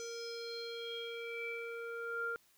square tone with low-pass filter sweep, 465.1 Hz, A#4, 4 cents flat, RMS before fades -42 dBFS, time 0-2.36 s, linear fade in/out 0 ms, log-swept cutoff 6100 to 1300 Hz, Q 7.2, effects white hiss -69 dBFS RMS until 2.57 s

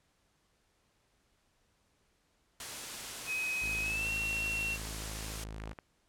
white noise, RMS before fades -41 dBFS, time 2.6-5.44 s, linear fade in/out 2 ms
sine tone with pitch glide, 2528 to 2725 Hz, D#7 to F7, +27 to -43 cents, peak -32 dBFS, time 3.26-4.78 s, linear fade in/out 50 ms, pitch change +130 cents, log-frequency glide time 3.81-4.1 s
sawtooth tone, 53.5 Hz, A1, 48 cents flat, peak -37 dBFS, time 3.61-5.74 s, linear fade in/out 20 ms
clicks, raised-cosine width 0.5 ms, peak -30 dBFS, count 5, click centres 5.601 / 5.638 / 5.675 / 5.716 / 5.788 s
effects pink hiss -73 dBFS RMS until 6.08 s + low-pass 10000 Hz 12 dB/octave

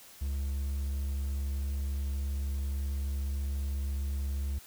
triangle tone, 69.3 Hz, C#2, in tune, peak -28 dBFS, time 0.21-4.59 s, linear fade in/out 10 ms, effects white hiss -53 dBFS RMS until 4.66 s

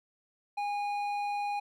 sine tone with hard clipping, 819 Hz, G#5, 24 cents flat, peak -32 dBFS, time 0.57-1.6 s, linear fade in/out 10 ms, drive 8 dB, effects none

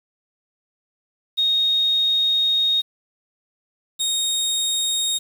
sine / 25% pulse tone pair in turn, 3726 / 3726 Hz, A#7 / A#7, -2 / -2 cents, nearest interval unison, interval 0 cents, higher neither, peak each -16 dBFS, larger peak neither, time 1.37-2.82 / 3.99-5.19 s, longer first, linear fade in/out 20 ms, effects 7-bit

